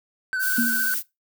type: tone with vibrato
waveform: triangle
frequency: 1515 Hz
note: F#6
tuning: 40 cents sharp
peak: -21 dBFS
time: 0.33-0.94 s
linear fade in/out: 0 ms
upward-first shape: square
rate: 15 Hz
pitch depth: 27 cents each way
type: noise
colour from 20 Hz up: violet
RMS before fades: -26 dBFS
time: 0.39-1.03 s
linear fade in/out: 50 ms
type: tone with exponential decay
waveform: sine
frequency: 236.5 Hz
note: A#3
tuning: 25 cents sharp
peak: -18 dBFS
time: 0.58-1 s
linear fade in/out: 5 ms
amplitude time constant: 91 ms
effects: noise-tail reverb RT60 0.2 s tail -20 dB re dry